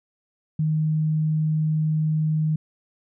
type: tone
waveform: sine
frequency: 155.56 Hz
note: D#3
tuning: in tune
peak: -19 dBFS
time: 0.59-2.56 s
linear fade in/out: 5 ms
effects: none